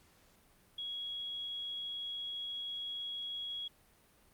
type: tone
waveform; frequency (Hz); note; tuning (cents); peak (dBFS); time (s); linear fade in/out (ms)
sine; 3322; G#7; 0; -38; 0.78-3.68; 5
effects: pink hiss -66 dBFS RMS until 4.33 s + Opus 48 kbps